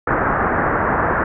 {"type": "low-pass noise", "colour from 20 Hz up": "white", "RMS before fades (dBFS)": -18, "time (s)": [0.07, 1.24], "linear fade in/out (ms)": 5, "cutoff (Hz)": 1700, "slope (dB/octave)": 48, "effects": []}